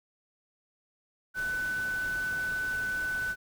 sine tone in noise, 1500 Hz, F#6, 23 cents sharp, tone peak -29 dBFS, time 1.34-3.36 s, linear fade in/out 50 ms, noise pink, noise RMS -44 dBFS, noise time 1.34-3.36 s, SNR +12 dB, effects none

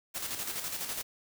white noise with tremolo, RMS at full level -35 dBFS, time 0.14-1.03 s, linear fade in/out 20 ms, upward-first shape square, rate 12 Hz, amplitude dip 45%, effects none

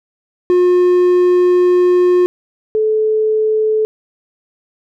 triangle / sine tone pair in turn, 358.7 / 433.8 Hz, F4 / A4, +46 / -25 cents, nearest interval minor third, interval 329 cents, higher second, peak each -6 / -11 dBFS, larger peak first, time 0.5-2.26 / 2.75-3.85 s, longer first, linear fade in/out 0 ms, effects none

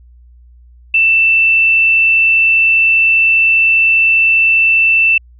sine tone, 2665 Hz, E7, 18 cents sharp, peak -7 dBFS, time 0.94-5.18 s, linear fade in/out 5 ms, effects added 60 Hz sine -39 dBFS peak until 5.39 s

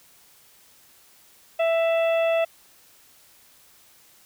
harmonic tone with a mistuned harmonic, 661 Hz, E5, 5 cents sharp, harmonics 1 / 2 / 3 / 4 / 5, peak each -19 / -35 / -36 / -31 / -40 dBFS, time 1.59-2.45 s, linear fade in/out 10 ms, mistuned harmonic 5, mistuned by +40 cents, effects white hiss -55 dBFS RMS until 4.25 s

